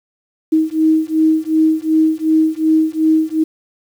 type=beating tone pair; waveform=sine; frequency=314.8 / 317.5 Hz; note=D#4 / D#4; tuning=+20 / +35 cents; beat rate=2.7 Hz; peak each=-14 dBFS; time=0.52-3.44 s; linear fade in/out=10 ms; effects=7-bit